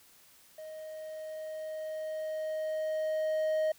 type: tone with level ramp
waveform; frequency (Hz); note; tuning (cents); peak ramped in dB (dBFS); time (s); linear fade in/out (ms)
triangle; 625; D#5; +8; -40 to -24; 0.58-3.72; 5
effects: white hiss -60 dBFS RMS until 3.78 s